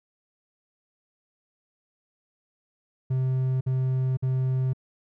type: tone bursts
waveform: triangle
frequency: 130 Hz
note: C3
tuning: 11 cents flat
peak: -20 dBFS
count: 3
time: 3.1-4.734 s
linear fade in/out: 10 ms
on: 510 ms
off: 52 ms
effects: none